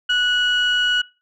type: tone pair together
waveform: sine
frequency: 1473.4 / 2923 Hz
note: F#6 / F#7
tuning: -8 / -22 cents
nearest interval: octave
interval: 1186 cents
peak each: -17 dBFS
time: 0.09-1.02 s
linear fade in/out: 10 ms
effects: noise-tail reverb RT60 0.3 s tail -22 dB re dry + tanh soft clip ceiling -11 dBFS